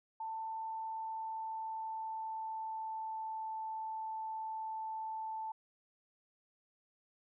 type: tone with pitch glide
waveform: sine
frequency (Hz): 889 to 880.8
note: A5 to A5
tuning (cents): +18 to +2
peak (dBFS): -38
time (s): 0.2-5.52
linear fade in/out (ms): 5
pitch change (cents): -16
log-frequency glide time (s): 0.66-3.5
effects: none